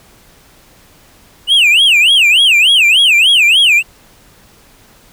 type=tone with vibrato; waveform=triangle; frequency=2794 Hz; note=F7; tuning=in tune; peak=-4 dBFS; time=1.47-3.83 s; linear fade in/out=50 ms; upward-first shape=sine; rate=3.4 Hz; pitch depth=300 cents each way; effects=pink hiss -45 dBFS RMS until 5.12 s